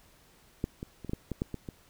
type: clicks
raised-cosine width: 3 ms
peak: -16 / -24 / -29 / -22 / -18 / -20 / -16 / -22 / -25 dBFS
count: 9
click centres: 0.641 / 0.829 / 1.047 / 1.095 / 1.134 / 1.317 / 1.419 / 1.543 / 1.688 s
effects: pink hiss -61 dBFS RMS until 1.89 s